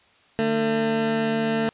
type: tone pair together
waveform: 20% pulse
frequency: 150 / 224.7 Hz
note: D3 / A3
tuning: +37 / +37 cents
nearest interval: perfect fifth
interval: 700 cents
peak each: -27 / -16 dBFS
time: 0.39-1.69 s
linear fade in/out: 0 ms
effects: white hiss -57 dBFS RMS until 1.73 s + resampled to 8000 Hz